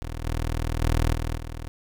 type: tone with level steps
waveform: 20% pulse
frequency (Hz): 40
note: D#1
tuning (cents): +49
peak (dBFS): -26 / -20 / -15 / -21 / -28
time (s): 0.02-1.68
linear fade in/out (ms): 0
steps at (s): 0.24 / 0.81 / 1.13 / 1.36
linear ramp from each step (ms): 20
effects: none